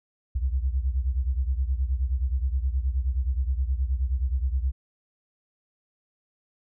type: beating tone pair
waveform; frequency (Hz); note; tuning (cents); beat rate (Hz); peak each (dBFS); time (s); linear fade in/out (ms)
sine; 62.3 / 71.8; B1 / D2; +16 / -39; 9.5; -24 / -28; 0.35-4.72; 10
effects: none